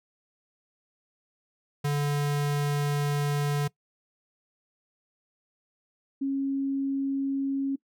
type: tone pair in turn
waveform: square / sine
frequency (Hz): 144.9 / 273.5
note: D3 / C#4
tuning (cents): -23 / -23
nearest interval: major seventh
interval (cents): 1100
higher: second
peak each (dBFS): -25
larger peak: neither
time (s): 1.84-3.68 / 6.21-7.76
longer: first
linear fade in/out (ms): 10
effects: noise-tail reverb RT60 0.1 s tail -21 dB re dry